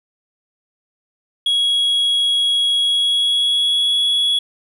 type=tone with pitch glide; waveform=sine; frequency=3322 to 3364 Hz; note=G#7 to G#7; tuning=0 to +22 cents; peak=-11 dBFS; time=1.46-4.39 s; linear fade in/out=5 ms; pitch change=+22 cents; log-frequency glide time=2.79-3.99 s; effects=tanh soft clip ceiling -13 dBFS + 8-bit